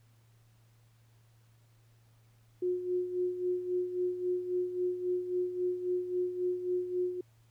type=tone with tremolo; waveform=sine; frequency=361 Hz; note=F#4; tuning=43 cents flat; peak=-27 dBFS; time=2.62-7.21 s; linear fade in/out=5 ms; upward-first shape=sine; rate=3.7 Hz; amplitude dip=65%; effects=added 114 Hz sine -61 dBFS peak until 7.5 s + pink hiss -71 dBFS RMS until 7.5 s

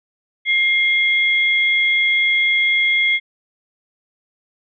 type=tone pair together; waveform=sine; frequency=2122 / 3340 Hz; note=C7 / G#7; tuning=+24 / +9 cents; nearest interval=minor sixth; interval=785 cents; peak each=-14 / -21 dBFS; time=0.45-3.2 s; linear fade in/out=50 ms; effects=none

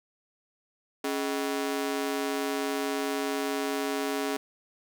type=ring-modulated tone; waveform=sawtooth; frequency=349.2 Hz; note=F4; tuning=in tune; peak=-21 dBFS; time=1.04-4.37 s; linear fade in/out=5 ms; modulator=72.3 Hz; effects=none

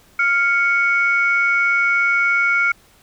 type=tone pair together; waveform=sine; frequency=1396.9 / 2220 Hz; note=F6 / C#7; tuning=0 / +2 cents; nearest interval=minor sixth; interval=802 cents; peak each=-16 dBFS; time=0.19-2.72 s; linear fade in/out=5 ms; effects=tanh soft clip ceiling -6 dBFS + pink hiss -52 dBFS RMS until 3.02 s

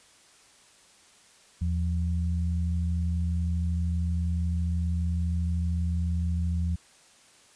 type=tone pair together; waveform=sine; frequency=81.11 / 174.61 Hz; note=E2 / F3; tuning=-27 / 0 cents; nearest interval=octave + minor second; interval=1327 cents; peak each=-25 / -32 dBFS; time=1.61-6.76 s; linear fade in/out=10 ms; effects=white hiss -57 dBFS RMS until 7.55 s + resampled to 22050 Hz

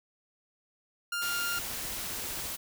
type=tone; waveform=sawtooth; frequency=1400 Hz; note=F6; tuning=4 cents sharp; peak=-27 dBFS; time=1.12-1.59 s; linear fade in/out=5 ms
type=noise; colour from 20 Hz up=white; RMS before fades=-37 dBFS; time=1.21-2.57 s; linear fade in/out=20 ms
type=noise with tremolo; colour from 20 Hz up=pink; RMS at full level=-44 dBFS; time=1.57-2.51 s; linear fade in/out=2 ms; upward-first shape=square; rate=15 Hz; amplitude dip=60%
effects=none

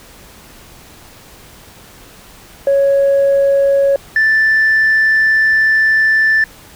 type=tone pair in turn; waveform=sine; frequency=554.4 / 1763.6 Hz; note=C#5 / A6; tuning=0 / +4 cents; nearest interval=octave + minor sixth; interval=2004 cents; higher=second; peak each=-7 dBFS; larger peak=neither; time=2.67-3.96 / 4.16-6.44 s; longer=second; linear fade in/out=2 ms; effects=tanh soft clip ceiling -6 dBFS + pink hiss -40 dBFS RMS until 6.75 s

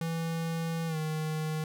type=tone with pitch glide; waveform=square; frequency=164.81 to 156.01 Hz; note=E3 to D#3; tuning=0 to +5 cents; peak=-31 dBFS; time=0.01-1.64 s; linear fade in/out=2 ms; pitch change=-95 cents; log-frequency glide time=0.87-0.97 s; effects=none

